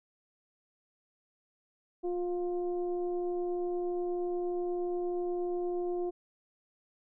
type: tone with frequency modulation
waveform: sine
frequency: 354.2 Hz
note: F4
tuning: 24 cents sharp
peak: -30 dBFS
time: 2.03-6.11 s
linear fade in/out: 20 ms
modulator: 350 Hz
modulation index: 0.55
effects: none